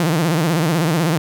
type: tone with vibrato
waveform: sawtooth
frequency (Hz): 162.8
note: E3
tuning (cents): -21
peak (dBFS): -11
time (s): 0-1.18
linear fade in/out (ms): 2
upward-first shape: sine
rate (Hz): 16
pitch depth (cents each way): 150
effects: none